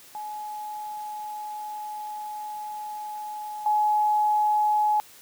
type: tone with level steps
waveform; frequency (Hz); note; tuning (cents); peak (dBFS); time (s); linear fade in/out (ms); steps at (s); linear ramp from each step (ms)
sine; 845; G#5; +30; -32 / -19; 0.15-5; 0; 3.66; 2
effects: white hiss -50 dBFS RMS until 5.21 s + high-pass 100 Hz 12 dB/octave